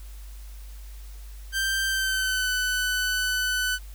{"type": "tone with pitch glide", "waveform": "sawtooth", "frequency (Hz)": [1568, 1499.8], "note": ["G6", "F#6"], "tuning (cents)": [0, 23], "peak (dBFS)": -20, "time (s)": [1.52, 3.79], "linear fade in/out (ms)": 50, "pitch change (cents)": -77, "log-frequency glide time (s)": [1.86, 2.51], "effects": ["added 50 Hz sine -38 dBFS peak until 3.94 s", "white hiss -53 dBFS RMS until 3.94 s"]}